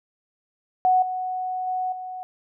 sine tone with level steps, 740 Hz, F#5, in tune, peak -15 / -25 / -23 / -31 dBFS, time 0.85-2.23 s, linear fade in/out 0 ms, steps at 1.02 / 1.67 / 1.92 s, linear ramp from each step 5 ms, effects none

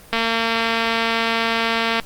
click train, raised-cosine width 0.3 ms, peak -4 dBFS, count 427, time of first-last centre 0.13-1.998 s, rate 228 Hz, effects pink hiss -44 dBFS RMS until 2.05 s + Opus 24 kbps

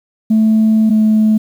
sine tone pair in turn, 219.1 / 216.6 Hz, A3 / A3, -7 / -27 cents, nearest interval unison, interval 20 cents, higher first, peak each -6 dBFS, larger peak neither, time 0.3-0.9 / 0.9-1.38 s, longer first, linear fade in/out 10 ms, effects tanh soft clip ceiling -5 dBFS + 7-bit

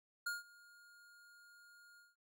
square tone with ADSR envelope, 1421 Hz, F6, 30 cents sharp, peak -37 dBFS, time 0.26-2.16 s, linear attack 8 ms, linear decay 160 ms, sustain -24 dB, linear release 180 ms, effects none

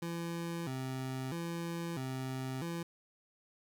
25% pulse tone with vibrato, 148.8 Hz, D3, 23 cents sharp, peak -33 dBFS, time 0.02-2.83 s, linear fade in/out 5 ms, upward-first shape square, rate 0.77 Hz, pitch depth 220 cents each way, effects 11-bit

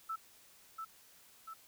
sine tone with echo, 1318.5 Hz, E6, in tune, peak -36 dBFS, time 0.09-0.16 s, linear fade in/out 10 ms, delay 690 ms, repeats 2, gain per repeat -4 dB, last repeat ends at 1.54 s, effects white hiss -62 dBFS RMS until 1.67 s

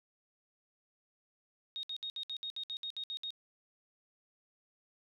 sine tone bursts, 3729 Hz, A#7, in tune, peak -37 dBFS, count 12, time 1.76-3.305 s, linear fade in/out 0 ms, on 71 ms, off 63 ms, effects none

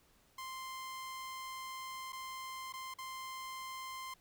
sawtooth tone with dropouts, 1046 Hz, C6, 1 cent flat, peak -39 dBFS, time 0.38-4.14 s, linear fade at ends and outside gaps 5 ms, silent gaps 2.123-2.129 / 2.725-2.736 / 2.94-2.985 s, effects pink hiss -69 dBFS RMS until 4.2 s

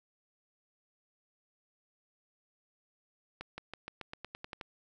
accelerating click train, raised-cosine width 0.3 ms, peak -25 dBFS, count 11, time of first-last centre 3.41-4.612 s, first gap 170 ms, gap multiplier 0.92, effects none

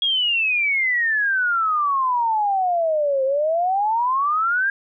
sine exponential two-way sweep, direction down then up, 3322 to 523.3 to 1630 Hz, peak -17 dBFS, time 0.02-4.7 s, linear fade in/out 2 ms, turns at 3.24 s, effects none

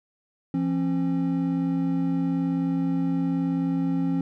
triangle tone pair together, 170.5 / 269.5 Hz, F3 / C#4, -41 / -49 cents, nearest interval minor sixth, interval 792 cents, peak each -24 / -22 dBFS, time 0.54-4.21 s, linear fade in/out 2 ms, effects none

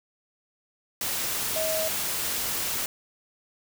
sine tone in noise, 636 Hz, D#5, 38 cents sharp, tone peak -27 dBFS, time 1.56-1.88 s, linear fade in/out 2 ms, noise white, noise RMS -29 dBFS, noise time 1.01-2.86 s, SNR -1 dB, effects none

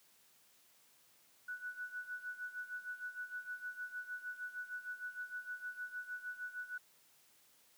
sine tone with tremolo, 1480 Hz, F#6, in tune, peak -39 dBFS, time 1.48-6.78 s, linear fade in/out 5 ms, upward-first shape sine, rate 6.5 Hz, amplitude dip 80%, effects white hiss -68 dBFS RMS until 7.77 s + high-pass 100 Hz 12 dB/octave

